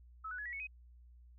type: tone with pitch steps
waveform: sine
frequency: 1298 / 1482.4 / 1693 / 1933.6 / 2208 / 2522 Hz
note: E6 / F#6 / G#6 / B6 / C#7 / D#7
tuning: -27 / +3 / +33 / -37 / -7 / +23 cents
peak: -40 dBFS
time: 0.24-0.672 s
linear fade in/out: 10 ms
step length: 72 ms
effects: added 60 Hz sine -56 dBFS peak until 1.38 s